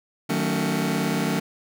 sawtooth chord, D# half-diminished seventh, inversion none, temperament just, 155.56 / 186.68 / 224 / 280 Hz, D#3 / F#3 / A3 / C#4, 0 / +16 / +31 / +18 cents, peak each -24 / -23 / -23 / -24 dBFS, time 0.29-1.4 s, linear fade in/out 10 ms, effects none

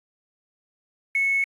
sine tone with quantisation, 2201 Hz, C#7, 13 cents flat, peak -19 dBFS, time 1.15-1.44 s, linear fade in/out 2 ms, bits 7, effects AAC 32 kbps

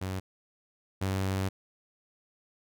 sawtooth tone pair in turn, 94.2 / 95.74 Hz, F#2 / G2, +32 / -40 cents, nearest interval unison, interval 28 cents, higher second, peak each -28 / -24 dBFS, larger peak second, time 0.01-0.2 / 1.01-1.49 s, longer second, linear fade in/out 10 ms, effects none

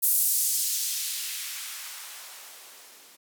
violet noise with band-pass filter sweep, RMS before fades -30 dBFS, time 0.02-3.17 s, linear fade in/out 20 ms, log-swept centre 12000 to 240 Hz, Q 0.88, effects none

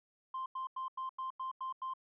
sine tone bursts, 1046.5 Hz, C6, in tune, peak -35 dBFS, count 8, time 0.34-1.937 s, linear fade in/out 5 ms, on 120 ms, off 91 ms, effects tanh soft clip ceiling -34 dBFS

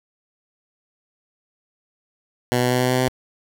10% pulse tone with pitch steps, 123.47 / 124.4 / 125.34 / 126.28 / 127.23 / 128.19 Hz, B2 / B2 / B2 / B2 / C3 / C3, 0 / +13 / +26 / +39 / -48 / -35 cents, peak -9 dBFS, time 2.52-3.084 s, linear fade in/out 0 ms, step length 94 ms, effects none

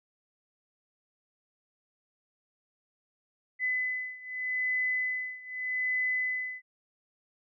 sine beating tone pair, 2011 / 2011.82 Hz, B6 / B6, +31 / +32 cents, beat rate 0.82 Hz, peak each -31 / -33 dBFS, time 3.59-6.62 s, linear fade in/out 50 ms, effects none

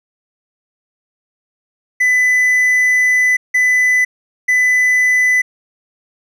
triangle tone bursts at uneven times, 2000 Hz, B6, 21 cents sharp, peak -8 dBFS, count 3, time 2-3.37 / 3.54-4.05 / 4.48-5.42 s, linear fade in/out 10 ms, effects none

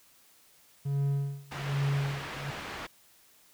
triangle tone with tremolo, 140 Hz, C#3, 18 cents sharp, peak -23 dBFS, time 0.85-2.51 s, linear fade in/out 10 ms, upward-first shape sine, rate 1.2 Hz, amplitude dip 95%
white low-pass noise, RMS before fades -40 dBFS, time 1.51-2.87 s, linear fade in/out 10 ms, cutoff 2200 Hz, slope 12 dB/octave
effects white hiss -61 dBFS RMS until 3.53 s

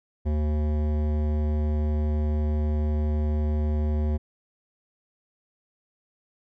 sine tone with hard clipping, 75.5 Hz, D2, 48 cents sharp, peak -24 dBFS, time 0.25-4.18 s, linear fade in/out 20 ms, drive 15 dB, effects none

